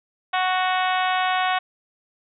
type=harmonic tone; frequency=370 Hz; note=F#4; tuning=in tune; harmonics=2 / 3 / 4 / 5 / 6 / 7 / 8 / 9 / 10; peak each=-22 / -26 / -28 / -30 / -32 / -33 / -34 / -35 / -36 dBFS; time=0.33-1.59 s; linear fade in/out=10 ms; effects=none